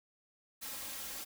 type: noise with comb filter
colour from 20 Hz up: white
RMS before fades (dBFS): -43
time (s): 0.61-1.25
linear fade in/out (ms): 20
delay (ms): 3.7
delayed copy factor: +0.7
effects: none